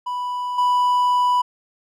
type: tone with level steps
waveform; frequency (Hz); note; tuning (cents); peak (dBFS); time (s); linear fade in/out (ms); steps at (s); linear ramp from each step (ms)
triangle; 987.8; B5; 0; -21 / -13; 0.06-1.42; 10; 0.58; 5
effects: none